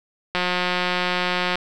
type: click train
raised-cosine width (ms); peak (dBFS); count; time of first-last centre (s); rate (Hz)
0.3; -6; 218; 0.35-1.556; 180
effects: none